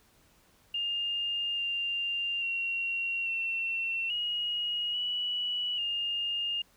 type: tone with pitch steps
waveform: sine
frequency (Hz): 2816 / 2793 / 2744 / 2706 / 2888 / 2943 / 2825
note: F7 / F7 / F7 / E7 / F#7 / F#7 / F7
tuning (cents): +14 / -1 / -31 / +45 / -43 / -10 / +19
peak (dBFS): -29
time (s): 0.74-6.62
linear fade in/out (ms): 5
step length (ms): 840
effects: pink hiss -64 dBFS RMS until 6.76 s